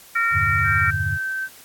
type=harmonic tone; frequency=460 Hz; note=A#4; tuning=23 cents flat; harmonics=3 / 4 / 5; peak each=-20 / -22 / -24 dBFS; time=0.15-0.91 s; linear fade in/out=10 ms
type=chord; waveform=sine; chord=E half-diminished seventh; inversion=none; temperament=equal with one note detuned; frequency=82.41 / 98 / 115.27 / 146.83 Hz; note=E2 / G2 / Bb2 / D3; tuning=0 / 0 / -19 / 0 cents; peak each=-29 / -25 / -31 / -29 dBFS; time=0.31-1.19 s; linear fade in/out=50 ms
type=tone with pitch glide; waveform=sine; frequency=1568 to 1548.2 Hz; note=G6 to G6; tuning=0 to -22 cents; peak=-23 dBFS; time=0.63-1.49 s; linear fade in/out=50 ms; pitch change=-22 cents; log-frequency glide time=0.77-1.08 s
effects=white hiss -46 dBFS RMS until 1.64 s + AAC 64 kbps